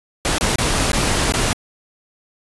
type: noise with dropouts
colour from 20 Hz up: pink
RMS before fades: -18 dBFS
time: 0.25-1.53 s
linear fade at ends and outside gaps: 0 ms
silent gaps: 0.383-0.41 / 0.557-0.585 / 0.918-0.932 / 1.322-1.339 s
effects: resampled to 24000 Hz